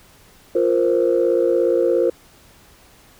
sine chord, F suspended fourth, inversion none, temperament equal, 349.2 / 466.2 / 523.3 Hz, F4 / Bb4 / C5, 0 / 0 / 0 cents, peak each -18 dBFS, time 0.55-2.1 s, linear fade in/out 5 ms, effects tanh soft clip ceiling -7 dBFS + pink hiss -50 dBFS RMS until 3.19 s

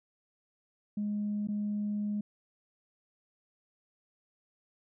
sine tone with dropouts, 207.7 Hz, G#3, in tune, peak -29 dBFS, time 0.97-2.21 s, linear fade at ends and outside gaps 5 ms, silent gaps 1.473-1.485 s, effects tanh soft clip ceiling -26 dBFS

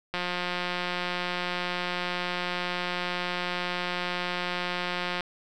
click train, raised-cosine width 0.3 ms, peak -14 dBFS, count 903, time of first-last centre 0.14-5.207 s, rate 178 Hz, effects none

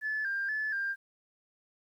sine tone with vibrato, 1661.2 Hz, G#6, in tune, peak -29 dBFS, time 0.01-0.96 s, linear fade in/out 50 ms, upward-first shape square, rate 2.1 Hz, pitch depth 71 cents each way, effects tanh soft clip ceiling -25 dBFS + 11-bit

